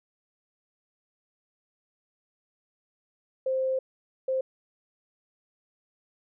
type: tone bursts at uneven times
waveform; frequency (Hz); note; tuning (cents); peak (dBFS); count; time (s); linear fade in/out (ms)
sine; 524; C5; +2; -24; 2; 3.46-3.79 / 4.28-4.41; 5
effects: none